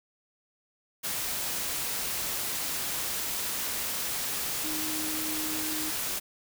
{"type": "tone in noise", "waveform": "sine", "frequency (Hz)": 311.1, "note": "D#4", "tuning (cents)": 0, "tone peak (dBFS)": -36, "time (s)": [4.63, 5.91], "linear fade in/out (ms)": 20, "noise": "white", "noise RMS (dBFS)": -32, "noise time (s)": [1.03, 6.2], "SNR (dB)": -7, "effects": []}